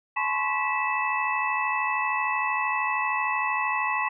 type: tone cluster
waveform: sine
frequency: 856 / 1022 / 1095 / 1960 / 2621 Hz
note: A5 / C6 / C#6 / B6 / E7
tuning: -48 / -41 / -22 / -14 / -11 cents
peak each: -30 dBFS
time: 0.16-4.09 s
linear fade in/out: 10 ms
effects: none